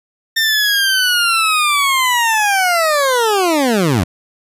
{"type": "linear sweep", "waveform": "20% pulse", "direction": "down", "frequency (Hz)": [1816, 78.4], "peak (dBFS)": -7, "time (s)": [0.36, 4.04], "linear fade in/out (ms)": 10, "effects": ["resampled to 32000 Hz"]}